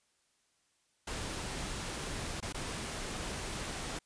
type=noise with dropouts; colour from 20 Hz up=pink; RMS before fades=-39 dBFS; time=1.07-3.99 s; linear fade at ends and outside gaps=5 ms; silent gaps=2.404-2.425 / 2.526-2.544 s; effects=white hiss -74 dBFS RMS until 4.05 s + resampled to 22050 Hz